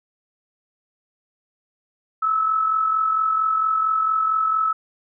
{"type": "tone with amplitude modulation", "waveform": "sine", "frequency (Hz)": 1300, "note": "E6", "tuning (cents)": -24, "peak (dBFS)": -15, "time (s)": [2.22, 4.73], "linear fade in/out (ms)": 10, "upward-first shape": "sine", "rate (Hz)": 44.4, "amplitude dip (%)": 50, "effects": []}